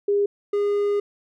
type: tone pair in turn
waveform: sine / triangle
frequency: 405.8 / 408.6 Hz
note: G#4 / G#4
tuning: -40 / -28 cents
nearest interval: unison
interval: 12 cents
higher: second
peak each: -17 dBFS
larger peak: neither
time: 0.08-0.26 / 0.53-1 s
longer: second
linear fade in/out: 5 ms
effects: none